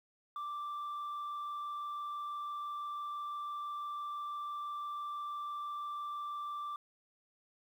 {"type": "tone with frequency modulation", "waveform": "sine", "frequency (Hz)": 1174.7, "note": "D6", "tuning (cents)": 0, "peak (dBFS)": -35, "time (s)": [0.36, 6.76], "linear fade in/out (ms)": 2, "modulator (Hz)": 26, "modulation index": 0.36, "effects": ["tanh soft clip ceiling -37 dBFS", "11-bit"]}